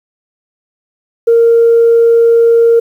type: tone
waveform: sine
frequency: 463.5 Hz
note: A#4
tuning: 10 cents flat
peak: -3 dBFS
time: 1.27-2.8 s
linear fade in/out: 10 ms
effects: tanh soft clip ceiling 0 dBFS + 7-bit